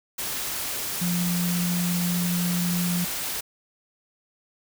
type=tone in noise; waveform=sine; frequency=175.8 Hz; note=F3; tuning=12 cents sharp; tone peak=-23 dBFS; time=1.01-3.05 s; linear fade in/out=10 ms; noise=white; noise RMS=-30 dBFS; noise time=0.18-3.41 s; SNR=+4 dB; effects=none